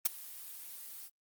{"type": "noise with ADSR envelope", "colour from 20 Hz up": "blue", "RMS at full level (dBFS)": -25, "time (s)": [0.05, 1.1], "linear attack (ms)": 8, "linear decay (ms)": 17, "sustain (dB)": -22, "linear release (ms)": 52, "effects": ["Opus 32 kbps"]}